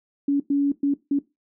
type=tone bursts at uneven times; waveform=sine; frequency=282.5 Hz; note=C#4; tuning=33 cents sharp; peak=-17 dBFS; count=4; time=0.28-0.4 / 0.5-0.72 / 0.83-0.94 / 1.11-1.19 s; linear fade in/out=5 ms; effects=noise-tail reverb RT60 0.2 s tail -17 dB re dry